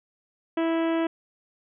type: harmonic tone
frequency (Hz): 328.8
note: E4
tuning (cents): -4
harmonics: 1 / 2 / 3 / 4 / 5 / 6 / 7 / 8 / 9 / 10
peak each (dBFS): -23 / -29 / -35 / -39 / -40 / -42 / -45 / -44 / -47 / -48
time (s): 0.57-1.07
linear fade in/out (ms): 5
effects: none